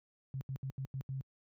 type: tone bursts at uneven times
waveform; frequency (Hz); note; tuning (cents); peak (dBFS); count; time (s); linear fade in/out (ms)
sine; 133.7; C3; +38; -36; 6; 0.34-0.41 / 0.49-0.56 / 0.63-0.7 / 0.78-0.85 / 0.94-1.01 / 1.09-1.21; 0
effects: high-pass 60 Hz 12 dB/octave